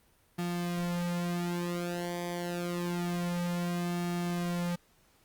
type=tone with flanger; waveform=sawtooth; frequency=174.61 Hz; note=F3; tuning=in tune; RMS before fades=-33 dBFS; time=0.38-4.76 s; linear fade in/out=10 ms; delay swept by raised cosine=2 to 5 ms; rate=0.27 Hz; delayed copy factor=-0.85; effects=pink hiss -66 dBFS RMS until 5.24 s + Opus 32 kbps